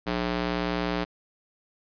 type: tone with high-pass filter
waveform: square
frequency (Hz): 59.7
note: A#1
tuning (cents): +42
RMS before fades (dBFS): -28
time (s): 0.06-1.05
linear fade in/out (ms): 20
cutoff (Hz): 190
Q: 0.58
effects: resampled to 11025 Hz